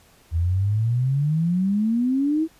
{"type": "exponential sweep", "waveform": "sine", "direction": "up", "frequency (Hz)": [79.8, 328.7], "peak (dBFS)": -18, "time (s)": [0.31, 2.48], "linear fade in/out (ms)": 50, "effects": ["pink hiss -55 dBFS RMS until 2.59 s", "resampled to 32000 Hz"]}